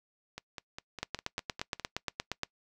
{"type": "two click trains", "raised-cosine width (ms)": 0.2, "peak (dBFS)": [-15, -23], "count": [13, 8], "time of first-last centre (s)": [[1.03, 2.434], [0.38, 1.797]], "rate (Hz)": [8.55, 4.94], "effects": ["noise-tail reverb RT60 0.1 s tail -23 dB re dry"]}